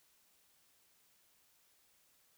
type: silence
effects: white hiss -71 dBFS RMS until 2.37 s